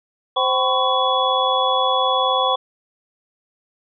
sine tone cluster, 521 / 767 / 1012 / 1111 / 3394 Hz, C5 / G5 / B5 / C#6 / G#7, -7 / -38 / +42 / +4 / +37 cents, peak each -22 dBFS, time 0.36-2.56 s, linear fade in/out 10 ms, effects none

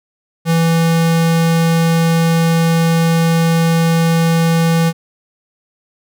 square tone, 165.4 Hz, E3, 6 cents sharp, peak -11 dBFS, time 0.45-4.93 s, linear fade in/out 50 ms, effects none

